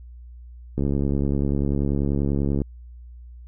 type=click train; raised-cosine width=3 ms; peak=-11 dBFS; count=130; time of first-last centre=0.78-2.618 s; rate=70.2 Hz; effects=added 60 Hz sine -39 dBFS peak until 3.47 s